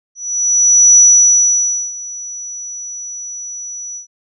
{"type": "tone with ADSR envelope", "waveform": "sine", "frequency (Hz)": 5900, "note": "F#8", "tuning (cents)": -6, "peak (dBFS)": -3, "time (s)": [0.15, 4.07], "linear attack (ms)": 820, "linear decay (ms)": 950, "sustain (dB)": -21, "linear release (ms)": 110, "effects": []}